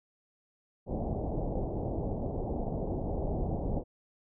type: low-pass noise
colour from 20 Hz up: pink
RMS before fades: -33 dBFS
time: 0.86-3.84 s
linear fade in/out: 50 ms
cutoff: 780 Hz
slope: 48 dB/octave
effects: none